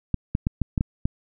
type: clicks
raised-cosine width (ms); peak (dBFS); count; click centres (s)
5; -9; 7; 0.143 / 0.351 / 0.469 / 0.617 / 0.778 / 0.809 / 1.055
effects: none